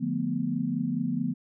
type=chord; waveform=sine; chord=B half-diminished seventh; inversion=first; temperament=just; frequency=148.16 / 177.8 / 222.2 / 246.9 Hz; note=D3 / F3 / A3 / B3; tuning=+16 / +31 / +17 / 0 cents; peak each=-34 / -32 / -32 / -29 dBFS; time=0-1.34 s; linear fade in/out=20 ms; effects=none